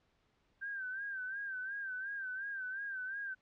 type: tone with vibrato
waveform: sine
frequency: 1568 Hz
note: G6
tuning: in tune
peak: -38 dBFS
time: 0.61-3.35 s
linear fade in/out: 20 ms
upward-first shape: sine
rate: 2.8 Hz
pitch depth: 80 cents each way
effects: pink hiss -75 dBFS RMS until 3.41 s + low-pass 4000 Hz 12 dB/octave